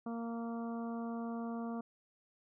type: harmonic tone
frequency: 231.6 Hz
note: A#3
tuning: 11 cents flat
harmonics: 1 / 2 / 3 / 4 / 5 / 6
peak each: -38 / -47 / -47 / -53 / -51 / -58 dBFS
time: 0.06-1.81 s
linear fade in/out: 5 ms
effects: none